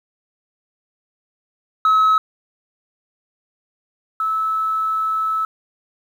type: tone pair in turn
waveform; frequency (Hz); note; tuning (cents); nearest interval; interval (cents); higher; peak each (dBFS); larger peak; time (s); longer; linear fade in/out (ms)
sine; 1287 / 1303.5; E6 / E6; -42 / -20; unison; 22; second; -9 / -17; first; 1.85-2.18 / 4.2-5.45; second; 2
effects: tanh soft clip ceiling -10 dBFS + 8-bit